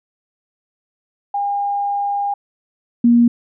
sine tone pair in turn, 808 / 237.1 Hz, G#5 / A#3, -48 / +30 cents, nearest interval octave + major sixth, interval 2122 cents, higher first, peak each -17 / -8 dBFS, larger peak second, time 1.34-2.34 / 3.04-3.28 s, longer first, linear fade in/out 5 ms, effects none

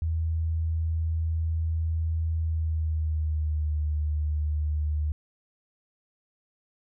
sine tone with pitch glide, 81 to 75.58 Hz, E2 to D#2, -30 to -50 cents, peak -24 dBFS, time 0.02-5.12 s, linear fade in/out 0 ms, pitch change -120 cents, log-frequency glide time 2.36-3.8 s, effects none

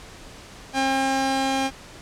sawtooth tone pair together, 268.1 / 804 Hz, C4 / G5, +42 / +44 cents, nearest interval octave + perfect fifth, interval 1902 cents, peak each -20 dBFS, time 0.73-1.71 s, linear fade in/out 50 ms, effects pink hiss -43 dBFS RMS until 2.01 s + low-pass 8000 Hz 12 dB/octave

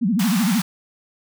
sine tone with vibrato, 207.7 Hz, G#3, in tune, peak -16 dBFS, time 0.01-0.62 s, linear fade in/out 20 ms, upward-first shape sine, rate 13 Hz, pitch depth 280 cents each way
pink high-pass noise, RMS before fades -28 dBFS, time 0.19-0.62 s, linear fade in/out 5 ms, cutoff 740 Hz, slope 48 dB/octave
effects none

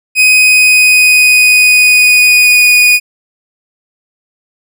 40% pulse tone with pitch glide, 2508 to 2469 Hz, D#7 to D#7, +13 to -14 cents, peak -3 dBFS, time 0.15-3 s, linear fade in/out 50 ms, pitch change -27 cents, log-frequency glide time 0.3-2.72 s, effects none

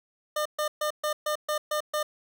25% pulse tone bursts, 604 Hz, D5, 48 cents sharp, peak -22 dBFS, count 8, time 0.36-2.03 s, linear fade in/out 5 ms, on 95 ms, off 130 ms, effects none

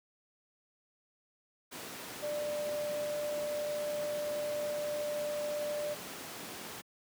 sine tone in noise, 593 Hz, D5, 17 cents sharp, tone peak -33 dBFS, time 2.22-5.95 s, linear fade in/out 20 ms, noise pink, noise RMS -43 dBFS, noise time 1.71-6.82 s, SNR +7 dB, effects high-pass 200 Hz 12 dB/octave

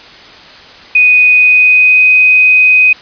sine tone with pitch glide, 2489 to 2506 Hz, D#7 to D#7, 0 to +12 cents, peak -3 dBFS, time 0.95-2.93 s, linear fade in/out 5 ms, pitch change +12 cents, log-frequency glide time 1.29-2.07 s, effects white hiss -34 dBFS RMS until 3.01 s + resampled to 11025 Hz

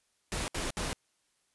pink noise bursts, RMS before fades -34 dBFS, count 3, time 0.32-0.93 s, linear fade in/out 0 ms, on 160 ms, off 65 ms, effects white hiss -74 dBFS RMS until 1.54 s + resampled to 24000 Hz

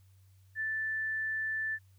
sine tone, 1760 Hz, A6, in tune, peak -31 dBFS, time 0.55-1.79 s, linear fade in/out 50 ms, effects added 95 Hz sine -58 dBFS peak until 1.98 s + white hiss -73 dBFS RMS until 1.98 s

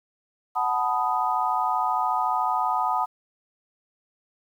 sine chord, B dominant seventh, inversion second, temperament equal with one note detuned, 740 / 874.4 / 987.8 / 1244.5 Hz, F#5 / A5 / B5 / D#6, 0 / -11 / 0 / 0 cents, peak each -27 dBFS, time 0.55-3.06 s, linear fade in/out 20 ms, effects 9-bit

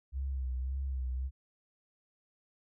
sine tone with vibrato, 65.41 Hz, C2, in tune, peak -32 dBFS, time 0.12-1.31 s, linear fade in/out 50 ms, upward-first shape sine, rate 1.8 Hz, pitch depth 64 cents each way, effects none

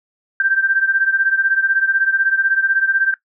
sine beating tone pair, 1568 / 1584 Hz, G6 / G6, 0 / +18 cents, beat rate 16 Hz, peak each -15 / -19 dBFS, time 0.4-3.14 s, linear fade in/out 2 ms, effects noise-tail reverb RT60 0.1 s tail -18 dB re dry

